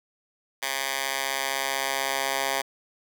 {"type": "tone with high-pass filter sweep", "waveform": "10% pulse", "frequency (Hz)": 135.8, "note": "C#3", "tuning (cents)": -35, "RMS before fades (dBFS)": -28, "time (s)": [0.62, 2.62], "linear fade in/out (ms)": 10, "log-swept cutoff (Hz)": [1400, 850], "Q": 0.76, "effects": []}